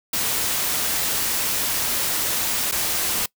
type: noise with dropouts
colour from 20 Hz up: white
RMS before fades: -23 dBFS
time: 0.13-3.26 s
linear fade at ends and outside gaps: 5 ms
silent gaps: 2.714-2.721 s
effects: noise-tail reverb RT60 0.1 s tail -23 dB re dry